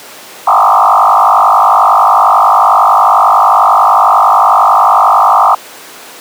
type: tone with frequency modulation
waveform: sine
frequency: 987.8 Hz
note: B5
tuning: in tune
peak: -3 dBFS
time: 0.47-5.55 s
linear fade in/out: 5 ms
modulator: 51.1 Hz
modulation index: 5.5
effects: pink hiss -30 dBFS RMS until 6.2 s + high-pass 400 Hz 12 dB/octave